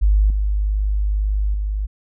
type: tone with level steps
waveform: sine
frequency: 51 Hz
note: G#1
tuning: 31 cents flat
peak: -11 / -16 / -19 dBFS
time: 0.01-1.87 s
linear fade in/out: 20 ms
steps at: 0.3 / 1.54 s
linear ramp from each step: 2 ms
effects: none